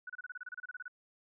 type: tone bursts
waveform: sine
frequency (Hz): 1480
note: F#6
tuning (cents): 0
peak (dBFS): -40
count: 15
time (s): 0.07-0.881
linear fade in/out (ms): 5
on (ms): 27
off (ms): 29
effects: none